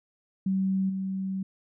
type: tone with level steps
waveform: sine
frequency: 191.2 Hz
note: G3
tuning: 43 cents flat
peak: -23 / -28 dBFS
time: 0.46-1.43 s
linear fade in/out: 5 ms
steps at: 0.89 s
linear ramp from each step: 10 ms
effects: none